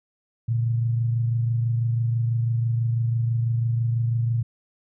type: tone pair together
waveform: sine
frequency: 115.8 / 141.87 Hz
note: A#2 / C#3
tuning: -11 / +40 cents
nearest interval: major third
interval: 351 cents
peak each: -20 / -32 dBFS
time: 0.48-4.43 s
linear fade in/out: 10 ms
effects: none